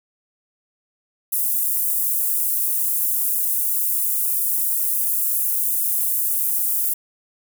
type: high-pass noise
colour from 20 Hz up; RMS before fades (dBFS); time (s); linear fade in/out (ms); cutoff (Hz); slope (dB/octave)
pink; -21; 1.32-6.94; 10; 11000; 24
effects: none

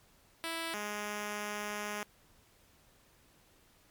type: tone pair in turn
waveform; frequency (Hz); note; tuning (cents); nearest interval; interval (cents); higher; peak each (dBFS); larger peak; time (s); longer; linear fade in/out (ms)
5% pulse; 329.6 / 208.1; E4 / G#3; 0 / +4; minor sixth; 796; first; -24 / -25; first; 0.44-0.74 / 0.74-2.03; second; 0
effects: pink hiss -65 dBFS RMS until 3.9 s + MP3 96 kbps

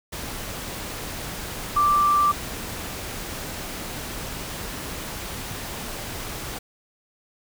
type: tone in noise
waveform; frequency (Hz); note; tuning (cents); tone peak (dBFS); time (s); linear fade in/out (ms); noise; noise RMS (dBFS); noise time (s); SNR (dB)
sine; 1174.7; D6; 0; -16; 1.76-2.32; 10; pink; -33; 0.12-6.59; +14
effects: none

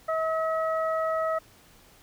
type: harmonic tone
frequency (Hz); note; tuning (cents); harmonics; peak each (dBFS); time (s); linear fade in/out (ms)
642; E5; -46; 1 / 2 / 3; -26 / -29 / -39; 0.08-1.39; 10
effects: pink hiss -56 dBFS RMS until 2.02 s

